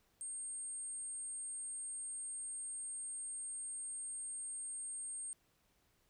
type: tone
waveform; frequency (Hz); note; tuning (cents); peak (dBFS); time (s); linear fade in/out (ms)
sine; 8580; C9; +42; -40; 0.21-5.33; 0
effects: tanh soft clip ceiling -39 dBFS + pink hiss -75 dBFS RMS until 6.09 s